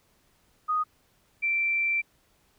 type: tone pair in turn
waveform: sine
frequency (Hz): 1243 / 2346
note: D#6 / D7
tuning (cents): -2 / -2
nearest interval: major seventh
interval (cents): 1100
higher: second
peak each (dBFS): -23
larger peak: neither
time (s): 0.68-0.84 / 1.42-2.02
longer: second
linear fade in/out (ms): 20
effects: pink hiss -66 dBFS RMS until 2.58 s